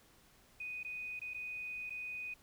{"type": "tone with dropouts", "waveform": "sine", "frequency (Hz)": 2489, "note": "D#7", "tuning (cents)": 0, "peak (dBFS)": -40, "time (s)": [0.6, 2.34], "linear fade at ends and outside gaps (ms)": 5, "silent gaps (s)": [[0.832, 0.847], [1.194, 1.215], [1.337, 1.344], [1.897, 1.904]], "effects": ["pink hiss -65 dBFS RMS until 2.42 s"]}